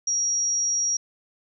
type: tone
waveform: sine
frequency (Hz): 5680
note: F8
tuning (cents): +28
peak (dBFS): -21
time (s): 0.07-0.97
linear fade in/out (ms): 5
effects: none